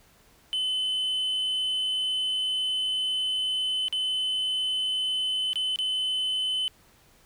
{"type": "tone with dropouts", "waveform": "sine", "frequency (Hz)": 3034, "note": "F#7", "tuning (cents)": 43, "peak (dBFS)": -22, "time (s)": [0.53, 6.68], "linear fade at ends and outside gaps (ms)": 0, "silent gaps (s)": [[3.883, 3.926], [5.532, 5.557], [5.759, 5.788]], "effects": ["tanh soft clip ceiling -24 dBFS", "pink hiss -59 dBFS RMS until 7.25 s"]}